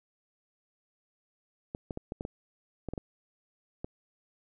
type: clicks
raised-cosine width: 2 ms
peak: -22 dBFS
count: 10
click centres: 1.749 / 1.908 / 1.974 / 2.121 / 2.209 / 2.251 / 2.887 / 2.936 / 2.978 / 3.845 s
effects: none